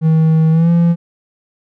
triangle tone with pitch glide, 159.6 to 170.07 Hz, D#3 to F3, +44 to -46 cents, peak -6 dBFS, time 0.01-0.96 s, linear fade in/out 50 ms, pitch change +110 cents, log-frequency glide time 0.51-0.7 s, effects none

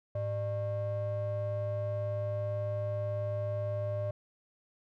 triangle ring-modulated tone, 246.9 Hz, B3, in tune, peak -26 dBFS, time 0.15-4.11 s, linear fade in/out 5 ms, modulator 353 Hz, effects none

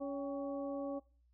harmonic tone with a mistuned harmonic, 280 Hz, C#4, 18 cents sharp, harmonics 1 / 2 / 3 / 4, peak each -40 / -40 / -50 / -52 dBFS, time 0-1 s, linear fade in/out 20 ms, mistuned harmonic 3, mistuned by -92 cents, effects noise-tail reverb RT60 0.4 s tail -21 dB re dry + added 60 Hz sine -67 dBFS peak until 1.33 s

